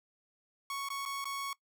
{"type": "tone with dropouts", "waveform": "sawtooth", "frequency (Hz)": 1108.7, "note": "C#6", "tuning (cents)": 0, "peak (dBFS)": -32, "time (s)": [0.7, 1.53], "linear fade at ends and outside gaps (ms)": 2, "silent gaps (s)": [[0.887, 0.902], [1.053, 1.059], [1.243, 1.254]], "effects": ["noise-tail reverb RT60 0.1 s tail -21 dB re dry"]}